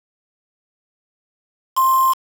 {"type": "tone with quantisation", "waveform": "sine", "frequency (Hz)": 1051, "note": "C6", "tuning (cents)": 7, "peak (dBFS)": -12, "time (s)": [1.76, 2.14], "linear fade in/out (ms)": 20, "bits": 4, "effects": []}